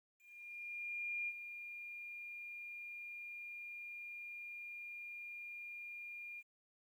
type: tone with ADSR envelope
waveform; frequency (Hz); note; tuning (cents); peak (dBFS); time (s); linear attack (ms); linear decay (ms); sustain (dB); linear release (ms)
sine; 2410; D7; +44; -37; 0.18-6.43; 1100; 43; -9; 42
effects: 12-bit